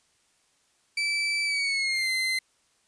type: tone with pitch glide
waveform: 30% pulse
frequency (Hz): 2318 to 2065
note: D7 to C7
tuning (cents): -23 to -23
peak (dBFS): -22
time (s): 0.97-2.39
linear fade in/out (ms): 5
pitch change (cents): -200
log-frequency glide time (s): 1.45-2.1
effects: white hiss -67 dBFS RMS until 2.87 s + resampled to 22050 Hz